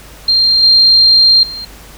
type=tone with level steps; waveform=sine; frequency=4186 Hz; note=C8; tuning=in tune; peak=-7 / -4 / -22 dBFS; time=0.28-1.65 s; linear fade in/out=5 ms; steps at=0.63 / 1.43 s; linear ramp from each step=2 ms; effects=added 50 Hz sine -37 dBFS peak until 1.97 s + pink hiss -37 dBFS RMS until 1.97 s